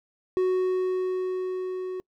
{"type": "tone with level ramp", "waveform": "triangle", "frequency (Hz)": 370, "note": "F#4", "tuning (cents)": 0, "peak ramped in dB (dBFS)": [-18, -28], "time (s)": [0.37, 2], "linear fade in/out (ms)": 0, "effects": ["noise-tail reverb RT60 0.1 s tail -26 dB re dry"]}